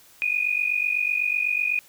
sine tone pair together, 2441 / 2489 Hz, D#7 / D#7, -34 / 0 cents, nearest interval unison, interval 34 cents, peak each -24 dBFS, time 0.22-1.79 s, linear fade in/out 0 ms, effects white hiss -53 dBFS RMS until 1.88 s

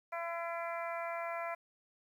harmonic tone, 337.6 Hz, E4, 41 cents sharp, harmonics 2 / 3 / 4 / 5 / 6 / 7, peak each -39 / -43 / -44 / -50 / -47 / -48 dBFS, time 0.12-1.55 s, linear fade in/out 10 ms, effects 11-bit

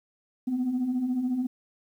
sine beating tone pair, 240 / 254 Hz, B3 / B3, -49 / +49 cents, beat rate 14 Hz, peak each -32 / -24 dBFS, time 0.47-1.47 s, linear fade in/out 10 ms, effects tanh soft clip ceiling -21 dBFS + 10-bit

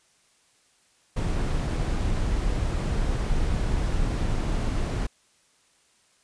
brown noise, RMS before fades -25 dBFS, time 1.16-5.07 s, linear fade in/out 10 ms, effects white hiss -63 dBFS RMS until 6.23 s + resampled to 22050 Hz

